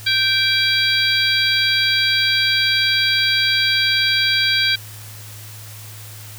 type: harmonic tone with a mistuned harmonic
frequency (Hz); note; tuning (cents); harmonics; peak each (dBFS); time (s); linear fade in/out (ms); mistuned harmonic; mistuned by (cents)
780; G5; -9; 2 / 3 / 4 / 5 / 6; -21 / -21 / -21 / -21 / -21; 0.06-4.76; 10; 4; +87
effects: added 106 Hz sine -36 dBFS peak until 6.38 s + white hiss -39 dBFS RMS until 6.38 s